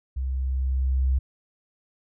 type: tone with level ramp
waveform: sine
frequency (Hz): 65.41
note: C2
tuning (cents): 0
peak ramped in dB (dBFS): -25 to -18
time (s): 0.16-1.19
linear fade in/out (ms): 10
effects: none